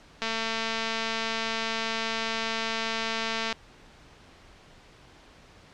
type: click train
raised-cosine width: 0.2 ms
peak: -12 dBFS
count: 745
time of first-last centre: 0.22-3.527 s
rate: 225 Hz
effects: pink hiss -53 dBFS RMS until 5.73 s + low-pass 5000 Hz 12 dB/octave